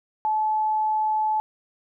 sine tone, 863 Hz, A5, 34 cents flat, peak -20 dBFS, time 0.25-1.4 s, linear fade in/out 0 ms, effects none

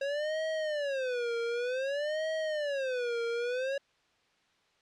square tone with vibrato, 544 Hz, C#5, 33 cents flat, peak -31 dBFS, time 0.01-3.78 s, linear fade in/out 5 ms, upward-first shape sine, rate 0.54 Hz, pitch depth 270 cents each way, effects white hiss -69 dBFS RMS until 4.81 s + low-pass 4000 Hz 12 dB/octave

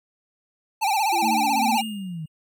square tone with vibrato, 830 Hz, G#5, 1 cent flat, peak -20 dBFS, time 0.81-1.82 s, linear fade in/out 20 ms, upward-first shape sine, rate 16 Hz, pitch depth 130 cents each way
sine linear sweep, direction down, 349.2 to 151.2 Hz, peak -29 dBFS, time 1.12-2.26 s, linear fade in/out 10 ms
sine tone with tremolo, 225.3 Hz, A3, 41 cents sharp, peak -24 dBFS, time 1.22-1.84 s, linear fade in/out 10 ms, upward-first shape sine, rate 2.7 Hz, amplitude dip 60%
square tone with exponential decay, 2831 Hz, F7, 23 cents sharp, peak -27 dBFS, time 1.77-2.28 s, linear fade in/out 5 ms, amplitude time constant 110 ms
effects none

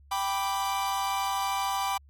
45% pulse chord, G major, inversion none, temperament equal, 784 / 987.8 / 1174.7 Hz, G5 / B5 / D6, 0 / 0 / 0 cents, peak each -30 / -31 / -33 dBFS, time 0.11-1.98 s, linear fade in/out 10 ms, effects added 70 Hz sine -52 dBFS peak until 2.09 s + MP3 64 kbps

